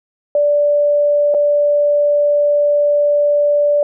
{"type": "tone with dropouts", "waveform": "sine", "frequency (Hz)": 584, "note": "D5", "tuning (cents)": -10, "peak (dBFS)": -10, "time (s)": [0.35, 3.83], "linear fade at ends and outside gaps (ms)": 2, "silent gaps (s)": [1.341, 1.346], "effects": []}